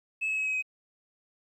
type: tone with pitch steps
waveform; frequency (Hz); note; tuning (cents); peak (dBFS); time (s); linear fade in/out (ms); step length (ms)
sine; 2597 / 2579 / 2561 / 2544 / 2526; E7 / E7 / D#7 / D#7 / D#7; -26 / -39 / +49 / +38 / +26; -25; 0.21-0.625; 20; 83
effects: tanh soft clip ceiling -25 dBFS + 11-bit